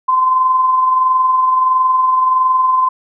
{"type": "tone with amplitude modulation", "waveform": "sine", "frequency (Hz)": 1031, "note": "C6", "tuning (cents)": -26, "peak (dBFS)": -8, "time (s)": [0.08, 2.89], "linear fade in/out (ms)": 10, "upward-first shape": "sine", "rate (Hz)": 21.5, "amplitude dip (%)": 35, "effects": []}